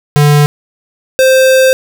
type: tone pair in turn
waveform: square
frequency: 146.83 / 523.2 Hz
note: D3 / C5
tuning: 0 / 0 cents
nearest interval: octave + minor seventh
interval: 2200 cents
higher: second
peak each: -5 / -5 dBFS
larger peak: neither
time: 0.16-0.46 / 1.19-1.73 s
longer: second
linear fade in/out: 0 ms
effects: none